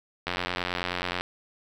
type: click train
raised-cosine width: 0.3 ms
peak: -12 dBFS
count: 85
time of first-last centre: 0.27-1.21 s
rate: 89.4 Hz
effects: 8-bit